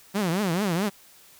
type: tone with vibrato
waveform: sawtooth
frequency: 186.3 Hz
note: F#3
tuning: 12 cents sharp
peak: -19 dBFS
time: 0.14-0.9 s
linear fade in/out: 20 ms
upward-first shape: triangle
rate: 4.6 Hz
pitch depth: 280 cents each way
effects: white hiss -53 dBFS RMS until 1.39 s